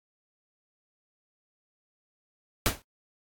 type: noise with exponential decay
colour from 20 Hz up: pink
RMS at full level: -20 dBFS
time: 2.66-2.82 s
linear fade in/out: 0 ms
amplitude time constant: 33 ms
effects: noise-tail reverb RT60 0.1 s tail -25 dB re dry + AAC 64 kbps